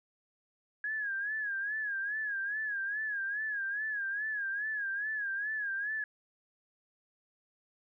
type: tone with vibrato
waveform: sine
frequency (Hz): 1661.2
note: G#6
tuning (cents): 0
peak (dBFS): -32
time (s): 0.84-6.04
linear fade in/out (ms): 2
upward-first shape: sine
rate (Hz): 2.4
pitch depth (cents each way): 97
effects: none